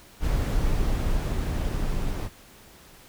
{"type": "noise with level ramp", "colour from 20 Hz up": "brown", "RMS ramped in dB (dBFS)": [-23, -27], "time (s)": [0.2, 2.3], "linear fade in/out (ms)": 50, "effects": ["pink hiss -51 dBFS RMS until 3.08 s"]}